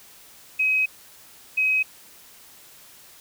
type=tone bursts at uneven times; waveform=sine; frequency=2536 Hz; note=D#7; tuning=32 cents sharp; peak=-18 dBFS; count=2; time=0.59-0.86 / 1.57-1.83 s; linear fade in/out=10 ms; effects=white hiss -49 dBFS RMS until 3.2 s